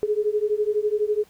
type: beating tone pair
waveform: sine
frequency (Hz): 415.3 / 427.3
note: G#4 / G#4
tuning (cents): 0 / +49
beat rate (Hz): 12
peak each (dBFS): -23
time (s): 0.03-1.24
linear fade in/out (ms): 0
effects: pink hiss -57 dBFS RMS until 1.29 s